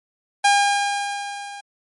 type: tone with level ramp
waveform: sawtooth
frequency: 808 Hz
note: G#5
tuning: 48 cents flat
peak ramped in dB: -8 to -30 dBFS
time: 0.44-1.61 s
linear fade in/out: 10 ms
effects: MP3 48 kbps